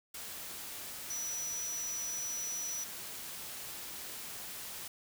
sine tone in noise, 5900 Hz, F#8, 6 cents flat, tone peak -36 dBFS, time 1.1-2.84 s, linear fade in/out 5 ms, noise white, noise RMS -44 dBFS, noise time 0.14-4.88 s, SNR +5 dB, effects none

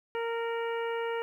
harmonic tone with a mistuned harmonic, 462.4 Hz, A#4, 14 cents flat, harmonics 1 / 2 / 3 / 4 / 5 / 6, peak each -31 / -37 / -41 / -43 / -45 / -47 dBFS, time 0.15-1.22 s, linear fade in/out 0 ms, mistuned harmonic 6, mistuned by +44 cents, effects 11-bit

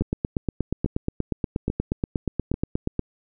two click trains, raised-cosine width 3 ms, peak -13 / -10 dBFS, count 4 / 26, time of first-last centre 0.02-2.541 / 0.01-2.993 s, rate 1.19 / 8.38 Hz, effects none

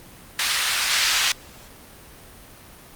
white band-pass noise, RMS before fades -21 dBFS, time 0.39-1.32 s, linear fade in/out 2 ms, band 1400 to 4900 Hz, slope 12 dB/octave, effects pink hiss -45 dBFS RMS until 2.95 s + Opus 32 kbps

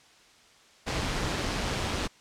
pink noise with amplitude modulation, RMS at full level -28 dBFS, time 0.86-2.08 s, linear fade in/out 20 ms, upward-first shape sine, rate 187 Hz, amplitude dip 40%, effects white hiss -57 dBFS RMS until 2.2 s + low-pass 6000 Hz 12 dB/octave

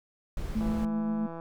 brown noise, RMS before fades -34 dBFS, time 0.37-0.85 s, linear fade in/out 2 ms
sine tone with tremolo, 217.6 Hz, A3, 19 cents flat, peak -26 dBFS, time 0.55-1.27 s, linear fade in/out 10 ms, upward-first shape triangle, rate 7.7 Hz, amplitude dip 25%
click train, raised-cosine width 1 ms, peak -27 dBFS, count 132, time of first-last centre 0.61-1.399 s, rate 166 Hz
effects none

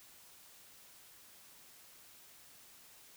silence, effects white hiss -59 dBFS RMS until 3.16 s

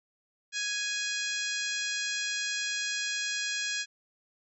harmonic tone with a mistuned harmonic, 830.6 Hz, G#5, in tune, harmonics 2 / 3 / 4 / 5 / 6 / 7 / 8 / 9, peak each -35 / -37 / -38 / -39 / -40 / -40 / -41 / -42 dBFS, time 0.52-3.86 s, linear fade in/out 50 ms, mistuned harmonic 7, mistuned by -20 cents, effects none

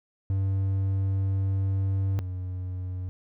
triangle tone pair in turn, 96.7 / 91.73 Hz, G2 / F#2, -23 / -14 cents, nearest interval minor second, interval 91 cents, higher first, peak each -21 / -28 dBFS, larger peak first, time 0.3-2.19 / 2.19-3.09 s, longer first, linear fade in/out 0 ms, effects none

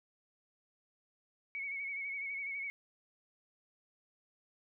sine tone with vibrato, 2225 Hz, C#7, 6 cents sharp, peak -37 dBFS, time 1.55-2.7 s, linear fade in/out 0 ms, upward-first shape sine, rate 12 Hz, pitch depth 45 cents each way, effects none

